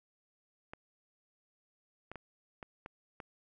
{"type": "clicks", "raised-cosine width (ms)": 0.5, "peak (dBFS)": -29, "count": 6, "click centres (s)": [0.735, 2.116, 2.157, 2.628, 2.861, 3.202], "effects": []}